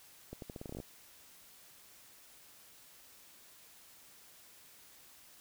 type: accelerating click train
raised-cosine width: 2 ms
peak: -30 dBFS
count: 12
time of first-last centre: 0.33-0.801 s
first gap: 92 ms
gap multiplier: 0.83
effects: white hiss -59 dBFS RMS until 5.4 s